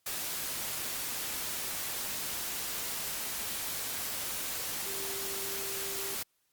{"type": "tone in noise", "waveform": "sine", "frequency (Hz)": 392, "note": "G4", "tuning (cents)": 0, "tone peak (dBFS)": -43, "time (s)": [4.86, 6.15], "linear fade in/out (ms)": 5, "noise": "white", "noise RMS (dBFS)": -36, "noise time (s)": [0.06, 6.23], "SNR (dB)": -10, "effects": ["white hiss -75 dBFS RMS until 6.52 s", "Opus 48 kbps"]}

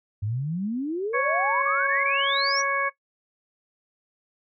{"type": "exponential sweep", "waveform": "sine", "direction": "up", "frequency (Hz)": [98, 5920], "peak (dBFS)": -25, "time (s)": [0.22, 2.62], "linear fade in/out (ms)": 10}
{"type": "harmonic tone", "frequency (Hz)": 554.4, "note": "C#5", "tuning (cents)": 0, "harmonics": [1, 2, 3, 4], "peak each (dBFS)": [-30, -26, -27, -28], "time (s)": [1.13, 2.9], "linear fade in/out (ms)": 20}
{"effects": ["noise-tail reverb RT60 0.1 s tail -17 dB re dry"]}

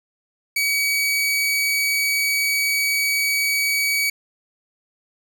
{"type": "tone", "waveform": "sawtooth", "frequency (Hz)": 2268, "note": "C#7", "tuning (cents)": 39, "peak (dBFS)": -15, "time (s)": [0.56, 4.1], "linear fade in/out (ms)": 5, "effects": []}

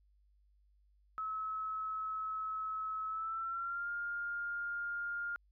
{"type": "tone with pitch glide", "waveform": "sine", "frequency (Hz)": [1292, 1408.9], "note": ["E6", "F6"], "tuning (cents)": [-35, 15], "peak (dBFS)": -36, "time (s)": [1.18, 5.36], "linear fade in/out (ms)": 0, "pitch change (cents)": 150, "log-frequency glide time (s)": [3.07, 3.9], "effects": ["added 50 Hz sine -66 dBFS peak until 5.51 s"]}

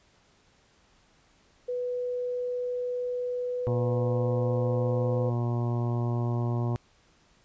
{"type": "tone with pitch glide", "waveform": "sine", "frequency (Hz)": [493.9, 503.1], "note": ["B4", "B4"], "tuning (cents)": [0, 32], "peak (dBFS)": -28, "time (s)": [1.68, 5.3], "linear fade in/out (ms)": 10, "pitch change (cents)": 32, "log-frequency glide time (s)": [3.43, 4.6]}
{"type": "harmonic tone", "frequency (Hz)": 119.4, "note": "A#2", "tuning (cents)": 42, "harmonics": [1, 2, 3, 4, 5, 6, 7, 8, 9], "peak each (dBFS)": [-26, -35, -36, -46, -42, -43, -46, -44, -46], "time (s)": [3.67, 6.76], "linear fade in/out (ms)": 0}
{"effects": ["pink hiss -63 dBFS RMS until 7.44 s", "resampled to 16000 Hz"]}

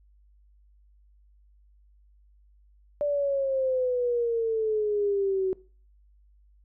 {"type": "exponential sweep", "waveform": "sine", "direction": "down", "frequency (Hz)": [587.3, 373.6], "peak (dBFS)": -23, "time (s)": [3.01, 5.53], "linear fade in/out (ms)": 0, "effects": ["noise-tail reverb RT60 0.4 s tail -22 dB re dry", "added 50 Hz sine -56 dBFS peak until 6.64 s"]}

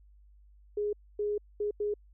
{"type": "tone bursts at uneven times", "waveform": "sine", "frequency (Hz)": 415.3, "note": "G#4", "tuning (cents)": 0, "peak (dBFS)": -28, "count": 4, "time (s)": [[0.77, 0.93], [1.19, 1.38], [1.6, 1.71], [1.8, 1.94]], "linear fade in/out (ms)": 5, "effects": ["added 50 Hz sine -55 dBFS peak until 2.13 s"]}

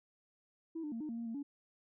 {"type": "tone with pitch steps", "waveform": "sine", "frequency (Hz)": [326.5, 298.7, 228.9, 305.3, 231, 232.9, 227.5, 283.8], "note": ["E4", "D4", "A#3", "D#4", "A#3", "A#3", "A#3", "C#4"], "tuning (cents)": [-17, 29, -31, -33, -16, -1, -42, 41], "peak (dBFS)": -37, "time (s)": [0.75, 1.43], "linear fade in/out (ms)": 10, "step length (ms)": 85, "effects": ["tanh soft clip ceiling -34 dBFS"]}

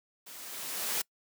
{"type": "noise with level ramp", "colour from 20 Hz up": "white", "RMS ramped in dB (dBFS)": [-48, -30], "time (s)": [0.26, 1.02], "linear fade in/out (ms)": 10, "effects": ["noise-tail reverb RT60 0.1 s tail -25 dB re dry", "high-pass 200 Hz 12 dB/octave"]}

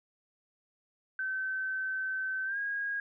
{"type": "tone with pitch glide", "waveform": "sine", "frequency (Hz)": [1536, 1636.8], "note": ["G6", "G#6"], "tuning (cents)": [-36, -26], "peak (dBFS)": -31, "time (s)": [1.19, 3], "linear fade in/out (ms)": 2, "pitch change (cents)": 110, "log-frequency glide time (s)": [2.45, 2.58], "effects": []}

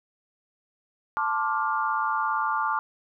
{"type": "chord", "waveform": "sine", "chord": "D minor seventh", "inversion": "second", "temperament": "just", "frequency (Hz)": [881, 1057.2, 1174.7, 1409.6], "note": ["A5", "C6", "D6", "F6"], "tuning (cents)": [2, 18, 0, 16], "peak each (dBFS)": [-28, -32, -27, -30], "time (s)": [1.17, 2.79], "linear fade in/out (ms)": 0, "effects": []}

